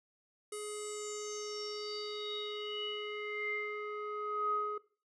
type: tone with low-pass filter sweep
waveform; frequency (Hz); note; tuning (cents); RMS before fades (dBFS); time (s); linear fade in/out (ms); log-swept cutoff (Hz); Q
square; 419.8; G#4; +19; -39; 0.52-4.78; 5; 9600 to 1100; 9.4
effects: noise-tail reverb RT60 0.4 s tail -19 dB re dry